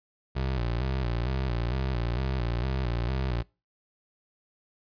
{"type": "tone with vibrato", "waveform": "25% pulse", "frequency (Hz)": 62, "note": "B1", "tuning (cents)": 7, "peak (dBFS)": -23, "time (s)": [0.35, 3.43], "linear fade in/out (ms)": 20, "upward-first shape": "square", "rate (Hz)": 2.2, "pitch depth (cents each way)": 100, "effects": ["noise-tail reverb RT60 0.3 s tail -24 dB re dry", "resampled to 11025 Hz"]}